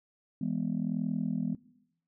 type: chord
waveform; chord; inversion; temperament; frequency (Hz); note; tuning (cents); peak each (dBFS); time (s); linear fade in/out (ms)
sine; E major; none; just; 164.81 / 206 / 247.2; E3 / G#3 / B3; 0 / -14 / +2; -34 / -32 / -32; 0.41-1.55; 5
effects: noise-tail reverb RT60 0.8 s tail -20 dB re dry + tanh soft clip ceiling -21 dBFS